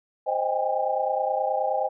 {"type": "chord", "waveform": "sine", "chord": "Ab major seventh", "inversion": "first", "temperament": "equal with one note detuned", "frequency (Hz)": [523.3, 622.3, 784, 813.5], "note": ["C5", "Eb5", "G5", "Ab5"], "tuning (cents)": [0, 0, 0, -36], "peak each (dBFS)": -28, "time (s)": [0.26, 1.89], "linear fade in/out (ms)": 20, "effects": []}